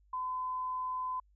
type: tone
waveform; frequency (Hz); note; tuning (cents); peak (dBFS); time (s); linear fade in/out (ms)
sine; 1017; C6; -50; -33; 0.13-1.2; 5
effects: added 50 Hz sine -63 dBFS peak until 1.35 s